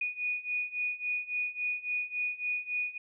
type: beating tone pair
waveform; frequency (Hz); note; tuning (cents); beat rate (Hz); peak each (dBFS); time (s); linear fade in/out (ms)
sine; 2465 / 2468.6; D#7 / D#7; -17 / -14; 3.6; -35 / -33; 0.01-2.98; 5
effects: none